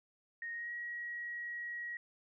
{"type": "tone with pitch glide", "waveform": "sine", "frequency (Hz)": [1861, 1904.5], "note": ["A#6", "A#6"], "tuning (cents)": [-3, 37], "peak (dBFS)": -39, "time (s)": [0.42, 1.97], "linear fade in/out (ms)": 2, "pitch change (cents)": 40, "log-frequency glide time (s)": [0.53, 0.72], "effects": []}